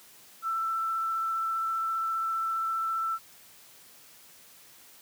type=tone with vibrato; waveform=sine; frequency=1332 Hz; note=E6; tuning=18 cents sharp; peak=-27 dBFS; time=0.42-3.19 s; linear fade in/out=50 ms; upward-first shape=sine; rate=15 Hz; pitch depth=10 cents each way; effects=white hiss -54 dBFS RMS until 5.01 s + high-pass 80 Hz 12 dB/octave